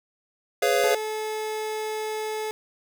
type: chord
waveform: square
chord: C# dominant seventh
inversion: second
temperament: just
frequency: 415.8 / 498.9 / 554.4 / 693 Hz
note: G#4 / B4 / C#5 / E#5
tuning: +2 / +17 / 0 / -14 cents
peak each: -26 dBFS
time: 0.62-0.95 s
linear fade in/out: 5 ms
type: tone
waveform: 30% pulse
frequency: 432.3 Hz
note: A4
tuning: 31 cents flat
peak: -25 dBFS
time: 0.84-2.51 s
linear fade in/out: 0 ms
effects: none